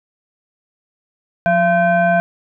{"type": "tone with frequency modulation", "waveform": "sine", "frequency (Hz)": 681, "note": "F5", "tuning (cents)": -44, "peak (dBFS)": -11, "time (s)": [1.46, 2.2], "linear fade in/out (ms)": 0, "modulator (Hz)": 859, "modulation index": 0.88, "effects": []}